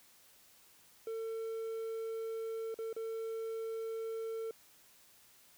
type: tone with dropouts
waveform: triangle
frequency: 450 Hz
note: A4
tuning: 39 cents sharp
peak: -35 dBFS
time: 1.07-4.51 s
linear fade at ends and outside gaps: 2 ms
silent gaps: 2.743-2.788 / 2.929-2.964 s
effects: white hiss -63 dBFS RMS until 5.57 s